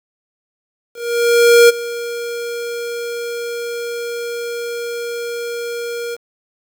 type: tone with ADSR envelope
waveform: square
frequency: 472.1 Hz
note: A#4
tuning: 22 cents sharp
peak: -5 dBFS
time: 0.94-6.17 s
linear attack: 750 ms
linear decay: 20 ms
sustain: -17 dB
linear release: 35 ms
effects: 7-bit